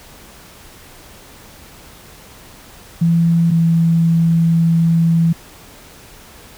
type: tone pair in turn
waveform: sine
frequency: 167.7 / 165.87 Hz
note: E3 / E3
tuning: +30 / +11 cents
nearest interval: unison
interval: 19 cents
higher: first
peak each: -10 dBFS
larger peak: neither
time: 3.01-3.51 / 3.51-5.33 s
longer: second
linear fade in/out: 10 ms
effects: pink hiss -41 dBFS RMS until 6.57 s